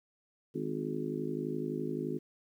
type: harmonic tone with a mistuned harmonic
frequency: 51.7 Hz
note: G#1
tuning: 7 cents flat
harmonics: 3 / 4 / 5 / 6 / 7 / 8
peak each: -40 / -45 / -38 / -41 / -38 / -41 dBFS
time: 0.54-2.19 s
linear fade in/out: 20 ms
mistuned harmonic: 8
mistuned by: +40 cents
effects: 11-bit